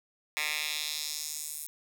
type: tone with high-pass filter sweep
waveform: 10% pulse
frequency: 151.5 Hz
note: D#3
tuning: 46 cents flat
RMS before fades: -35 dBFS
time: 0.37-1.67 s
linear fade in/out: 0 ms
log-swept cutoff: 2000 to 10000 Hz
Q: 1.6
effects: none